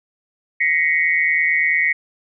sine tone cluster, 1889 / 2038 / 2215 Hz, A#6 / C7 / C#7, +22 / -46 / -2 cents, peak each -19 dBFS, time 0.6-1.93 s, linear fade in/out 10 ms, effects none

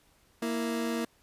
30% pulse tone pair together, 233.1 / 329.6 Hz, A#3 / E4, 0 / 0 cents, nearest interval tritone, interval 600 cents, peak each -28 / -32 dBFS, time 0.42-1.05 s, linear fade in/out 5 ms, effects pink hiss -65 dBFS RMS until 1.22 s + resampled to 32000 Hz

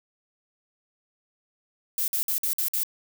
violet noise bursts, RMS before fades -26 dBFS, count 6, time 1.98-2.834 s, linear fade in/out 0 ms, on 99 ms, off 52 ms, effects none

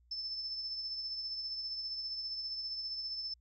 sine tone with tremolo, 5274 Hz, E8, in tune, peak -35 dBFS, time 0.11-3.34 s, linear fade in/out 5 ms, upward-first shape triangle, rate 15 Hz, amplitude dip 45%, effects added 60 Hz sine -64 dBFS peak until 3.4 s

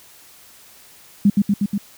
sine tone with echo, 202.4 Hz, G#3, 44 cents flat, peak -9 dBFS, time 1.25-1.3 s, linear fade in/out 5 ms, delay 120 ms, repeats 4, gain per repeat -2 dB, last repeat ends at 1.78 s, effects white hiss -47 dBFS RMS until 1.97 s

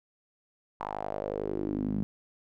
sawtooth tone with band-pass filter sweep, 51.1 Hz, G#1, 27 cents flat, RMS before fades -33 dBFS, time 0.8-2.03 s, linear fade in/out 0 ms, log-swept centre 970 to 200 Hz, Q 4.2, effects none

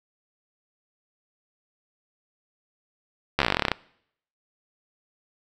slowing click train, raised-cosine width 0.3 ms, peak -4 dBFS, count 16, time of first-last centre 3.39-3.717 s, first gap 13 ms, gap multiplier 1.07, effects noise-tail reverb RT60 0.7 s tail -23 dB re dry

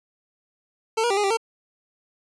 25% pulse tone with pitch steps, 446.4 / 477.3 / 393.2 / 414 / 392.2 / 453.5 Hz, A4 / A#4 / G4 / G#4 / G4 / A#4, +25 / +41 / +5 / -5 / +1 / -48 cents, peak -16 dBFS, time 0.97-1.372 s, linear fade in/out 10 ms, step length 67 ms, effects resampled to 22050 Hz

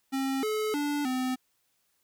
square tone with pitch steps, 268.6 / 430.1 / 291.1 / 256.3 Hz, C4 / A4 / D4 / C4, +46 / -39 / -15 / -36 cents, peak -28 dBFS, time 0.12-1.36 s, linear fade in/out 20 ms, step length 310 ms, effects white hiss -73 dBFS RMS until 2.03 s

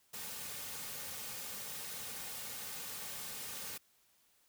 white noise with comb filter, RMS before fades -44 dBFS, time 0.13-3.78 s, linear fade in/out 10 ms, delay 3 ms, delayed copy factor -0.5, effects white hiss -71 dBFS RMS until 4.48 s

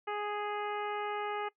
harmonic tone, 415.3 Hz, G#4, in tune, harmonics 1 / 2 / 3 / 4 / 5 / 6 / 7, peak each -38 / -37 / -40 / -46 / -46 / -50 / -52 dBFS, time 0.07-1.49 s, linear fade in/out 10 ms, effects noise-tail reverb RT60 0.1 s tail -20 dB re dry

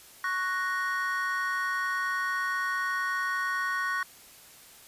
triangle chord, F# major, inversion second, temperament equal, 1108.7 / 1480 / 1864.7 Hz, C#6 / F#6 / A#6, 0 / 0 / 0 cents, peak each -30 dBFS, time 0.24-4.03 s, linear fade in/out 2 ms, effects white hiss -52 dBFS RMS until 4.87 s + resampled to 32000 Hz

